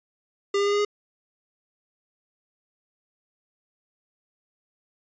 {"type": "tone with pitch steps", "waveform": "square", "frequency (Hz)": [400.5, 403.8, 407, 410.3, 413.7], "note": ["G4", "G#4", "G#4", "G#4", "G#4"], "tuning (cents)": [37, -49, -35, -21, -7], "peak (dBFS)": -21, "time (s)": [0.54, 0.85], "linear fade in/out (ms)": 5, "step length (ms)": 62, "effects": ["resampled to 16000 Hz"]}